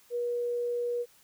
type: tone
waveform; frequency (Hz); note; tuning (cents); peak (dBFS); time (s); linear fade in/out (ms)
sine; 481; B4; -46; -28; 0.1-1.06; 50
effects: white hiss -61 dBFS RMS until 1.23 s